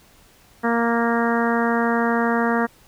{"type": "harmonic tone", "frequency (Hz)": 233.1, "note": "A#3", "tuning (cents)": 0, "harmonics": [1, 2, 3, 4, 5, 6, 7, 8], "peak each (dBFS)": [-21, -24, -26, -27, -28, -29, -29, -30], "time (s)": [0.63, 2.67], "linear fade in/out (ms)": 20, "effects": ["pink hiss -53 dBFS RMS until 2.87 s"]}